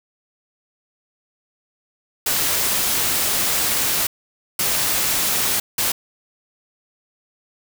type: noise bursts at uneven times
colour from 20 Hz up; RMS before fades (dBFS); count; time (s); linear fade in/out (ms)
white; -20; 3; 2.26-4.07 / 4.59-5.6 / 5.78-5.92; 5
effects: none